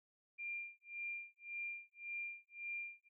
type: tone with tremolo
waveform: sine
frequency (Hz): 2390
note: D7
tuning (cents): +30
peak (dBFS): -40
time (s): 0.38-3.09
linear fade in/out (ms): 20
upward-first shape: sine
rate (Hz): 1.8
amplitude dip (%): 100
effects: none